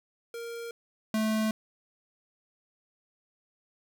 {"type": "tone pair in turn", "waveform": "square", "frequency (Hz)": [466.2, 217.9], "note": ["A#4", "A3"], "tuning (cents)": [0, -17], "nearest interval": "octave + minor second", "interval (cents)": 1317, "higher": "first", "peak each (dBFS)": [-37, -26], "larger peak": "second", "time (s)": [[0.34, 0.71], [1.14, 1.51]], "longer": "neither", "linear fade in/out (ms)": 2, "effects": ["11-bit"]}